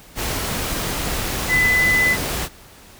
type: tone in noise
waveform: sine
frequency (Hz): 2007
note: B6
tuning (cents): +27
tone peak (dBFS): -14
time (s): 1.48-2.17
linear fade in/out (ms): 50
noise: pink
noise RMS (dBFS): -24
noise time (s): 0.15-2.49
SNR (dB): +7
effects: pink hiss -45 dBFS RMS until 2.99 s